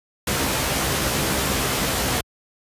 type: noise with comb filter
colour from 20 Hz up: pink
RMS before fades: -22 dBFS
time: 0.27-2.21 s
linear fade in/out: 5 ms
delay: 15 ms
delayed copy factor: +0.65
effects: high-pass 60 Hz 12 dB/octave + resampled to 32000 Hz